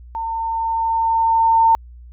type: tone with level ramp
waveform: sine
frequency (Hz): 906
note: A#5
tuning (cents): -50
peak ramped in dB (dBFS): -22 to -9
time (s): 0.15-1.75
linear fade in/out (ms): 0
effects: added 60 Hz sine -37 dBFS peak until 2.12 s